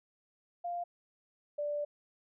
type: tone pair in turn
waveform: sine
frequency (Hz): 698 / 586.9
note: F5 / D5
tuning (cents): -1 / -1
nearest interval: minor third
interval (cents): 300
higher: first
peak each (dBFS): -34 / -32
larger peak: second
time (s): 0.64-0.84 / 1.58-1.85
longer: second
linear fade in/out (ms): 10
effects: none

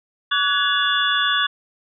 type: tone cluster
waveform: sine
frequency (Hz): 1141 / 1478 / 1684 / 2844 / 3453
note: C#6 / F#6 / G#6 / F7 / A7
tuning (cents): +50 / -2 / +24 / +31 / -33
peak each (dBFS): -23 / -23 / -23 / -28 / -21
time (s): 0.31-1.47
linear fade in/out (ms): 10
effects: none

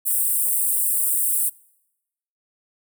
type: high-pass noise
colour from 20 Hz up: pink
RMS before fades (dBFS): -21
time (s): 0.05-1.5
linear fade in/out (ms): 20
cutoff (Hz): 8200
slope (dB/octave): 96
effects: noise-tail reverb RT60 0.9 s tail -25 dB re dry

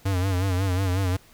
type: tone with vibrato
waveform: square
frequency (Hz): 93.6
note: F#2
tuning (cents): +20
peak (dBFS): -22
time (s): 0.05-1.17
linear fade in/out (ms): 10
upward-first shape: sine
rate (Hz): 5.5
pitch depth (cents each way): 83
effects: pink hiss -54 dBFS RMS until 1.33 s

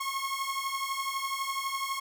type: beating tone pair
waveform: sawtooth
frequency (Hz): 1081 / 1093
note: C#6 / C#6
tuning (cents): -44 / -25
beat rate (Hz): 12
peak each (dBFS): -30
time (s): 0-2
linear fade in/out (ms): 10
effects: none

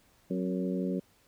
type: harmonic tone with a mistuned harmonic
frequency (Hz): 92.5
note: F#2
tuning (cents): 0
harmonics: 2 / 3 / 4 / 5 / 6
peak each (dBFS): -31 / -35 / -37 / -39 / -41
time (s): 0.3-1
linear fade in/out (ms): 10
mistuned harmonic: 3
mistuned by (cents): -47
effects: pink hiss -65 dBFS RMS until 1.27 s

